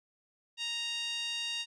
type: tone with band-pass filter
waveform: 5% pulse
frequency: 932.3 Hz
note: A#5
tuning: in tune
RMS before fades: -36 dBFS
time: 0.57-1.66 s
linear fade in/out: 50 ms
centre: 3200 Hz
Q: 3.6
effects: resampled to 24000 Hz